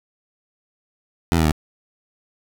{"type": "tone with pitch steps", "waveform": "15% pulse", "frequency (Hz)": [83.6, 79.87, 76.31], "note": ["E2", "D#2", "D#2"], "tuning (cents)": [25, 46, -33], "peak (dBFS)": -9, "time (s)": [1.32, 1.518], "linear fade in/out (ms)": 0, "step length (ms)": 66, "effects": []}